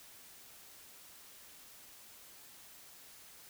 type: silence
effects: white hiss -56 dBFS RMS until 3.49 s